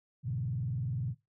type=tone with vibrato; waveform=sine; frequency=124.8 Hz; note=B2; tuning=19 cents sharp; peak=-31 dBFS; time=0.23-1.15 s; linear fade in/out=50 ms; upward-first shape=square; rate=20 Hz; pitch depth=280 cents each way; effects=noise-tail reverb RT60 0.2 s tail -20 dB re dry